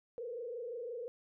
sine tone with frequency modulation, 477.1 Hz, A#4, 40 cents sharp, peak -39 dBFS, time 0.18-1.08 s, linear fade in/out 0 ms, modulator 25.8 Hz, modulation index 1.2, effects none

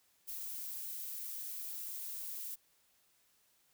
violet noise, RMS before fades -43 dBFS, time 0.27-2.56 s, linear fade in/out 20 ms, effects white hiss -72 dBFS RMS until 3.73 s

